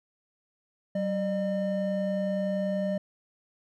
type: tone pair together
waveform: triangle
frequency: 191.3 / 604.5 Hz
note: G3 / D5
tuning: -42 / +50 cents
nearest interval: octave + minor sixth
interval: 1992 cents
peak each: -27 dBFS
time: 0.95-2.98 s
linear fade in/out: 5 ms
effects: none